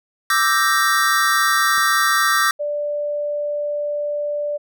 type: chord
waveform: square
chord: E half-diminished seventh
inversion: third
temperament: equal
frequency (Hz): 1174.7 / 1318.5 / 1568 / 1864.7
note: D6 / E6 / G6 / Bb6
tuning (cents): 0 / 0 / 0 / 0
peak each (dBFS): -21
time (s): 0.3-2.51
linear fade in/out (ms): 2
type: clicks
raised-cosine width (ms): 2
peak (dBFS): -29 / -38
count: 2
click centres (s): 1.78 / 1.795
type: tone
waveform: sine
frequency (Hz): 587.3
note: D5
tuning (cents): 0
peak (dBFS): -20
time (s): 2.59-4.58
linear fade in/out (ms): 20
effects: none